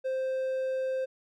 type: tone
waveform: triangle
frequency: 523.3 Hz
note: C5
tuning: in tune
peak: -26 dBFS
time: 0.04-1.06 s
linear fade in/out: 20 ms
effects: none